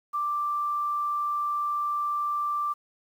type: tone with quantisation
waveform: sine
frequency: 1177 Hz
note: D6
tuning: 3 cents sharp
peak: -25 dBFS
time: 0.13-2.74 s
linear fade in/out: 20 ms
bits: 9
effects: none